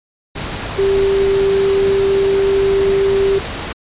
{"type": "tone in noise", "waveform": "sine", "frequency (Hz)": 392, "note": "G4", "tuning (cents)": 0, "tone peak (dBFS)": -11, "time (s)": [0.78, 3.39], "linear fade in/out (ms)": 10, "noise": "pink", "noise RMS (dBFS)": -24, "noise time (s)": [0.35, 3.73], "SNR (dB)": 10, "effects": ["resampled to 8000 Hz"]}